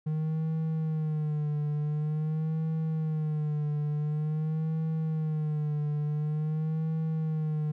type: tone with vibrato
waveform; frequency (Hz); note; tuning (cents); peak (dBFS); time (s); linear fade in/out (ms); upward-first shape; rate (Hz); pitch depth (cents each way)
triangle; 154; D#3; -17; -25; 0.06-7.72; 10; sine; 0.47; 63
effects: none